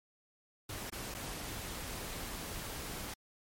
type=noise with dropouts; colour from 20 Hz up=pink; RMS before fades=-42 dBFS; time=0.69-3.14 s; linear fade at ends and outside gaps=5 ms; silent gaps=0.9-0.922 / 1.142-1.147 s; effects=MP3 64 kbps